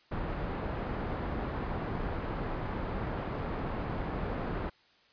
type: low-pass noise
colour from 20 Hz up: pink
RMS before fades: -35 dBFS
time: 0.11-4.7 s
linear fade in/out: 10 ms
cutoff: 1300 Hz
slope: 12 dB/octave
effects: white hiss -64 dBFS RMS until 5.12 s + resampled to 11025 Hz